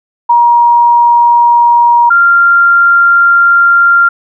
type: tone pair in turn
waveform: sine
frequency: 949 / 1388.5 Hz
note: A#5 / F6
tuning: +31 / -10 cents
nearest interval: perfect fifth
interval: 659 cents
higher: second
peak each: -3 dBFS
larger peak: neither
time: 0.29-2.1 / 2.1-4.09 s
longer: second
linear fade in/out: 10 ms
effects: none